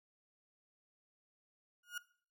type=tone with exponential growth; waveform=35% pulse; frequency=1437 Hz; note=F6; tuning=49 cents sharp; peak=-34 dBFS; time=1.83-1.98 s; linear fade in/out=5 ms; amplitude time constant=32 ms; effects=noise-tail reverb RT60 0.5 s tail -20 dB re dry + MP3 96 kbps